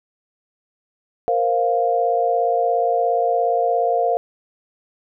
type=chord; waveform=sine; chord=Bb suspended second; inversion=none; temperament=equal; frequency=466.2 / 523.3 / 698.5 Hz; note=Bb4 / C5 / F5; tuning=0 / 0 / 0 cents; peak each=-21 / -23 / -18 dBFS; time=1.28-4.17 s; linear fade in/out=0 ms; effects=none